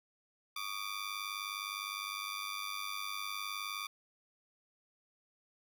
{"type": "ring-modulated tone", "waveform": "15% pulse", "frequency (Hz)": 1174.7, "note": "D6", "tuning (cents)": 0, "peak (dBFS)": -29, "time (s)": [0.56, 3.87], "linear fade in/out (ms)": 5, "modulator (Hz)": 49.8, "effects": []}